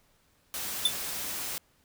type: noise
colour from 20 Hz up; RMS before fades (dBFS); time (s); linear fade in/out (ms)
white; -35; 0.54-1.58; 0
type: tone with exponential decay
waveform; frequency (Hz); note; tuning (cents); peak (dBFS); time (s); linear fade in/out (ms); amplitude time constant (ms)
square; 3520; A7; 0; -18; 0.85-0.94; 5; 18
effects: pink hiss -67 dBFS RMS until 1.84 s